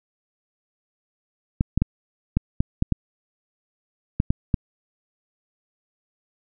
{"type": "clicks", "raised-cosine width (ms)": 5, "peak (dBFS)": -6, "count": 10, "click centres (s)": [1.609, 1.776, 1.82, 2.37, 2.605, 2.824, 2.923, 4.201, 4.305, 4.542], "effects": []}